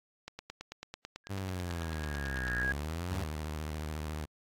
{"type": "click train", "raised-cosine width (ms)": 0.2, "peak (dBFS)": -24, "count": 21, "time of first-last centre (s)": [0.28, 2.48], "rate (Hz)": 9.09}
{"type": "tone with exponential growth", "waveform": "sine", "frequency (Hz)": 1646, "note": "G#6", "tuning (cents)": -16, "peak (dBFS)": -28, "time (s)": [1.24, 2.72], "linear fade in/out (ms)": 0, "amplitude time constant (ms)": 320}
{"type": "linear two-way sweep", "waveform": "sawtooth", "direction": "down then up", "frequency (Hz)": [99.9, 59.3, 99.9], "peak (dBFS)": -31, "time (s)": [1.29, 3.25], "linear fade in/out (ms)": 20, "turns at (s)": 2.56}
{"type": "tone with vibrato", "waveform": "sawtooth", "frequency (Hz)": 76.8, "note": "D#2", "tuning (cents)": -22, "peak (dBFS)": -32, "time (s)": [3.1, 4.26], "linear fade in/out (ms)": 20, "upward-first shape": "sine", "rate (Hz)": 14, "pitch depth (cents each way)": 71}
{"effects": ["AAC 48 kbps"]}